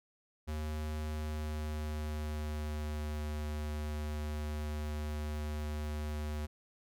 square tone with pitch glide, 76.7 to 75.34 Hz, D#2 to D2, -24 to +45 cents, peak -36 dBFS, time 0.47-6.47 s, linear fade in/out 20 ms, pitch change -31 cents, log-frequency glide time 1.07-3.19 s, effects none

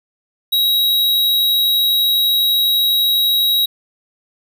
square tone, 3836 Hz, A#7, 49 cents sharp, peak -13 dBFS, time 0.52-3.66 s, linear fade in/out 10 ms, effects none

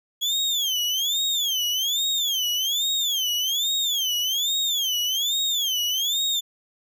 35% pulse tone with vibrato, 3312 Hz, G#7, 5 cents flat, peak -20 dBFS, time 0.21-6.41 s, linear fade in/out 20 ms, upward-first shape sine, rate 1.2 Hz, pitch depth 220 cents each way, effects none

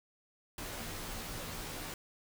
pink noise with comb filter, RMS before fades -42 dBFS, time 0.58-1.94 s, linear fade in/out 2 ms, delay 15 ms, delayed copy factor -0.95, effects none

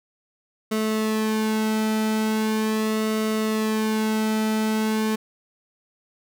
sawtooth tone with flanger, 217.7 Hz, A3, 18 cents flat, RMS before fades -23 dBFS, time 0.71-5.16 s, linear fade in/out 10 ms, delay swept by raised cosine 1.2 to 1.79 ms, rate 0.4 Hz, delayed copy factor -0.7, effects none

